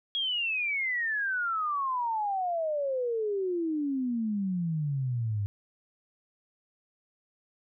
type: exponential sweep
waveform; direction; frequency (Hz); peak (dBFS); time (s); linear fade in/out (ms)
sine; down; 3322 to 99; -27; 0.15-5.46; 0
effects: none